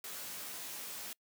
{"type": "noise with comb filter", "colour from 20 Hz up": "white", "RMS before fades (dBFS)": -44, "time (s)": [0.04, 1.13], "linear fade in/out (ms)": 2, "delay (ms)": 16, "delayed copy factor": -0.6, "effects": ["noise-tail reverb RT60 0.1 s tail -25 dB re dry", "high-pass 150 Hz 12 dB/octave"]}